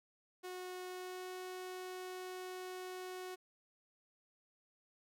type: tone with pitch glide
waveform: sawtooth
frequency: 365.5 to 368.3 Hz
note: F#4 to F#4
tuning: -21 to -8 cents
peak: -40 dBFS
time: 0.43-3.36 s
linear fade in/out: 20 ms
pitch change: +13 cents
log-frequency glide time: 0.87-1.3 s
effects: none